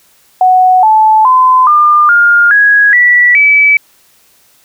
sine tone with pitch steps, 740 / 869.9 / 1022.6 / 1202.1 / 1413.2 / 1661.2 / 1952.9 / 2296 Hz, F#5 / A5 / C6 / D6 / F6 / G#6 / B6 / D7, 0 / -20 / -40 / +40 / +20 / 0 / -20 / -40 cents, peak -3 dBFS, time 0.41-3.77 s, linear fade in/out 2 ms, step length 420 ms, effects white hiss -48 dBFS RMS until 4.64 s

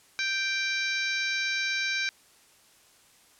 harmonic tone, 784 Hz, G5, in tune, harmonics 2 / 3 / 4 / 5 / 6 / 7 / 8, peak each -31 / -30 / -44 / -34 / -40 / -38 / -42 dBFS, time 0.19-2.09 s, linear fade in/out 0 ms, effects white hiss -59 dBFS RMS until 3.39 s + low-pass 11000 Hz 12 dB/octave

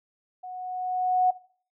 sine tone with level ramp, 735 Hz, F#5, 12 cents flat, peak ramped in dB -36 to -16 dBFS, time 0.43-1.31 s, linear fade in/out 10 ms, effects noise-tail reverb RT60 0.5 s tail -21 dB re dry

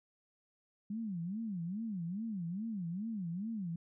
sine tone with vibrato, 195.2 Hz, G3, 7 cents flat, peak -36 dBFS, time 0.9-3.76 s, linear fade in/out 5 ms, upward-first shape sine, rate 2.4 Hz, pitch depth 280 cents each way, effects none

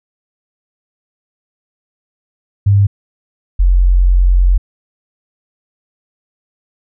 sine tone pair in turn, 100.2 / 45 Hz, G2 / F#1, +38 / -47 cents, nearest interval octave + major second, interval 1385 cents, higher first, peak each -6 dBFS, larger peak neither, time 2.66-2.87 / 3.59-4.58 s, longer second, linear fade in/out 10 ms, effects none

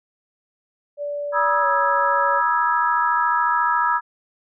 sine tone with pitch glide, 580 to 562.2 Hz, D5 to C#5, -22 to +24 cents, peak -24 dBFS, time 0.97-2.42 s, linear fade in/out 50 ms, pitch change -54 cents, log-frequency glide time 1.61-1.66 s
sine chord, E major seventh, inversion second, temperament equal with one note detuned, 965.2 / 1244.5 / 1318.5 / 1661.2 Hz, B5 / D#6 / E6 / G#6, -40 / 0 / 0 / 0 cents, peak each -20 / -24 / -22 / -24 dBFS, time 1.32-4.01 s, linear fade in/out 50 ms
effects none

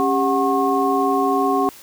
sine tone cluster, 275.1 / 398.4 / 738 / 1084 Hz, C#4 / G4 / F#5 / C#6, -13 / +28 / -5 / -39 cents, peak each -21 dBFS, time 0-1.69 s, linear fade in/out 0 ms, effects white hiss -43 dBFS RMS until 1.82 s

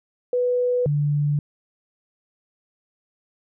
sine tone pair in turn, 493.9 / 146.33 Hz, B4 / D3, 0 / -6 cents, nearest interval octave + major sixth, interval 2106 cents, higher first, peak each -18 dBFS, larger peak neither, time 0.33-0.86 / 0.86-1.39 s, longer neither, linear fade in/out 2 ms, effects none

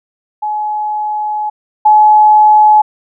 sine tone pair in turn, 847 / 851 Hz, G#5 / G#5, +34 / +42 cents, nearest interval unison, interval 8 cents, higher second, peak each -14 / -3 dBFS, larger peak second, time 0.42-1.5 / 1.85-2.82 s, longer first, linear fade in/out 10 ms, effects none

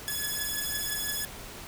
5% pulse beating tone pair, 1699 / 1704.9 Hz, G#6 / G#6, +39 / +45 cents, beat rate 5.9 Hz, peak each -22 dBFS, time 0.08-1.25 s, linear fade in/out 0 ms, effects pink hiss -43 dBFS RMS until 1.67 s

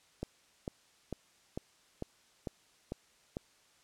click train, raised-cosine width 2 ms, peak -23 dBFS, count 8, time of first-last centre 0.23-3.369 s, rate 2.23 Hz, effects white hiss -66 dBFS RMS until 3.83 s + low-pass 8000 Hz 12 dB/octave

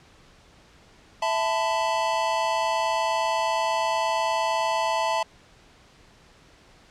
square chord, E suspended fourth, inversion none, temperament equal with one note detuned, 659.3 / 880 / 1008.5 Hz, E5 / A5 / B5, 0 / 0 / +36 cents, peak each -28 / -26 / -29 dBFS, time 1.22-5.23 s, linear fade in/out 5 ms, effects pink hiss -54 dBFS RMS until 6.9 s + low-pass 6000 Hz 12 dB/octave

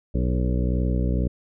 harmonic tone with a mistuned harmonic, 62 Hz, B1, 7 cents sharp, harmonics 1 / 2 / 3 / 4 / 5 / 6 / 7 / 8 / 9, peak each -22 / -27 / -28 / -32 / -33 / -42 / -36 / -38 / -38 dBFS, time 0.14-1.28 s, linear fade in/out 10 ms, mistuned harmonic 7, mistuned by -29 cents, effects none

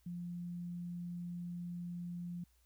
sine tone, 174.61 Hz, F3, in tune, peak -40 dBFS, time 0.06-2.44 s, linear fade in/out 5 ms, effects added 60 Hz sine -69 dBFS peak until 2.65 s + white hiss -75 dBFS RMS until 2.65 s

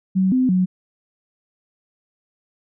sine tone with pitch steps, 188.5 / 256.3 / 184.1 Hz, F#3 / C4 / F#3, +32 / -36 / -8 cents, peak -14 dBFS, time 0.15-0.66 s, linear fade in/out 20 ms, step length 170 ms, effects none

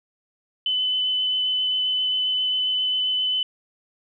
sine tone with vibrato, 3019 Hz, F#7, 34 cents sharp, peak -20 dBFS, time 0.66-3.43 s, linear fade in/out 2 ms, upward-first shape sine, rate 7.5 Hz, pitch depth 9 cents each way, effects none

